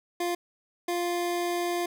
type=tone bursts at uneven times; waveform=25% pulse; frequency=349.2 Hz; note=F4; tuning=in tune; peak=-23 dBFS; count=2; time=0.2-0.35 / 0.88-1.86 s; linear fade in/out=5 ms; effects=none